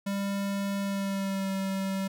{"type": "tone with pitch glide", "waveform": "square", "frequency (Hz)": [198.5, 193.18], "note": ["G3", "G3"], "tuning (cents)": [22, -25], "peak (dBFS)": -29, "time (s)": [0.06, 2.08], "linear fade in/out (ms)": 10, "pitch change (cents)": -47, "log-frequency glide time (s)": [0.81, 1.52], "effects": []}